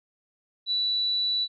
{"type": "tone", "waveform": "sine", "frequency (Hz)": 3951, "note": "B7", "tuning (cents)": 0, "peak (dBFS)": -23, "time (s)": [0.66, 1.48], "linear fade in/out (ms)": 50, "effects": []}